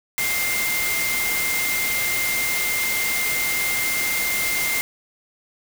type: tone in noise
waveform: sine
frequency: 2100 Hz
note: C7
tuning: 6 cents sharp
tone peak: -23 dBFS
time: 0.18-4.81 s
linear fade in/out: 0 ms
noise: white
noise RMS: -25 dBFS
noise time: 0.18-4.81 s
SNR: -1 dB
effects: none